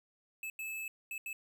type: tone bursts at uneven times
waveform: square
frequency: 2609 Hz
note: E7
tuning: 18 cents flat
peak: -39 dBFS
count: 4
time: 0.43-0.5 / 0.59-0.88 / 1.11-1.18 / 1.26-1.33 s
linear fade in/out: 2 ms
effects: none